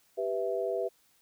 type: chord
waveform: sine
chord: E minor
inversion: first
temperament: equal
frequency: 392 / 493.9 / 659.3 Hz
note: G4 / B4 / E5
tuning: 0 / 0 / 0 cents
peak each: -33 dBFS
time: 0.17-0.89 s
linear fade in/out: 20 ms
effects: white hiss -67 dBFS RMS until 1.21 s